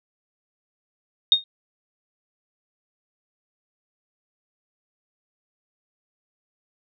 sine tone with exponential decay, 3700 Hz, A#7, 14 cents flat, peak -8 dBFS, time 1.32-1.44 s, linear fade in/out 1 ms, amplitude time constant 26 ms, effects none

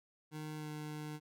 25% pulse tone with pitch glide, 153.6 to 151.66 Hz, D#3 to D#3, -22 to -44 cents, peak -38 dBFS, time 0.31-1.2 s, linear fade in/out 50 ms, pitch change -22 cents, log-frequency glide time 0.56-0.69 s, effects none

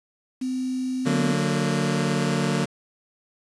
sine tone with pitch glide, 256.9 to 249 Hz, C4 to B3, -32 to +14 cents, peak -24 dBFS, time 0.41-1.34 s, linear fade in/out 10 ms, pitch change -54 cents, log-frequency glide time 1.06-1.19 s
sawtooth chord, D augmented, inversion none, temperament just, 146.83 / 183.54 / 229.4 Hz, D3 / F#3 / A#3, 0 / -14 / -28 cents, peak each -21 / -22 / -22 dBFS, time 1.05-2.66 s, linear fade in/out 20 ms
effects resampled to 22050 Hz + 7-bit

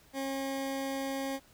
20% pulse tone, 270.9 Hz, C#4, 40 cents flat, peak -28 dBFS, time 0.13-1.4 s, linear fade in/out 50 ms, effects pink hiss -61 dBFS RMS until 1.53 s

